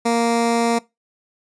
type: tone with notch filter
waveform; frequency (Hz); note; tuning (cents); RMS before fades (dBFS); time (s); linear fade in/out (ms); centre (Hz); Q
15% pulse; 233.1; A#3; 0; -18; 0.05-0.79; 10; 3000; 1.8
effects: noise-tail reverb RT60 0.2 s tail -21 dB re dry + resampled to 22050 Hz